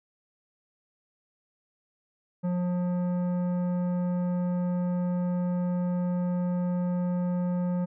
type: tone with tanh clipping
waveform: triangle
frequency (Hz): 178.3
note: F3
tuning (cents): +36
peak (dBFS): -27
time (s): 2.43-7.86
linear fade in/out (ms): 20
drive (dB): 16
effects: none